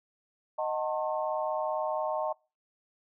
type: chord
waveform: sine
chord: D# diminished seventh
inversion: none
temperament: just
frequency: 622.3 / 746.7 / 896 / 1075.3 Hz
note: D#5 / F#5 / A5 / C6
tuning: 0 / +16 / +31 / +47 cents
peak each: -31 / -36 / -34 / -37 dBFS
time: 0.58-2.33 s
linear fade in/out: 10 ms
effects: noise-tail reverb RT60 0.3 s tail -24 dB re dry